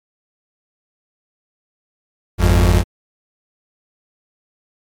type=tone pair together; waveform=35% pulse; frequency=51.77 / 87.31 Hz; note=G#1 / F2; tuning=-5 / 0 cents; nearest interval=major sixth; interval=905 cents; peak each=-11 dBFS; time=2.38-2.84 s; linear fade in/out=50 ms; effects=MP3 96 kbps